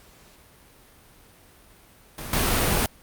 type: noise with level steps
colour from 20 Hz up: pink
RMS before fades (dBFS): -35 / -22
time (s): 2.18-2.86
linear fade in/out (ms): 2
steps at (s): 2.33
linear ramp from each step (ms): 2
effects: pink hiss -53 dBFS RMS until 3.02 s + Opus 48 kbps